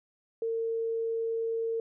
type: tone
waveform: sine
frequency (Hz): 454.8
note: A#4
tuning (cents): -43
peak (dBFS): -28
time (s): 0.42-1.8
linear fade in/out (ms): 2
effects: none